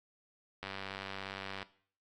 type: click train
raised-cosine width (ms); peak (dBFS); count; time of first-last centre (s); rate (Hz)
0.3; -24; 98; 0.63-1.628; 97.2
effects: noise-tail reverb RT60 0.5 s tail -17 dB re dry + AAC 64 kbps